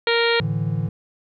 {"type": "harmonic tone", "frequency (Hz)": 466.2, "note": "A#4", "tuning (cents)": 0, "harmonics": [1, 2, 3, 4, 5, 6, 7, 8, 9], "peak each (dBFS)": [-19, -27, -26, -25, -26, -31, -28, -30, -28], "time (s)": [0.07, 0.4], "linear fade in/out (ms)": 2}
{"type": "chord", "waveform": "triangle", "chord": "A suspended fourth", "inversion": "none", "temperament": "equal", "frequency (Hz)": [110, 146.83, 164.81], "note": ["A2", "D3", "E3"], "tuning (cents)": [0, 0, 0], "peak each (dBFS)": -23, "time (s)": [0.4, 0.89], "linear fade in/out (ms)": 5}
{"effects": []}